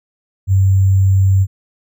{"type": "tone with sample-and-hold", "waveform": "sine", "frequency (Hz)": 96, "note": "G2", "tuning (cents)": -36, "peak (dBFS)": -8, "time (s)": [0.47, 1.47], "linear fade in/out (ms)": 50, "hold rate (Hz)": 7350, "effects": []}